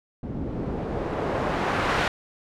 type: noise with low-pass filter sweep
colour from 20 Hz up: white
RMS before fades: -27 dBFS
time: 0.23-2.08 s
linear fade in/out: 2 ms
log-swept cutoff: 220 to 1800 Hz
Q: 0.81
effects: none